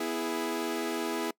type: chord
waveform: sawtooth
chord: E major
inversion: second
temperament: equal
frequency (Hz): 246.9 / 329.6 / 415.3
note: B3 / E4 / G#4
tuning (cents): 0 / 0 / 0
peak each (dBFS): -33 / -29 / -31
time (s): 0-1.31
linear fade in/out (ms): 5
effects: noise-tail reverb RT60 0.1 s tail -24 dB re dry